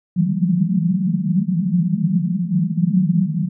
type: band-pass noise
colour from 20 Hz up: white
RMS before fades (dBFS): -18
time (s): 0.16-3.49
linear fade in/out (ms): 10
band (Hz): 160 to 200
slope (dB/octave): 96
effects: none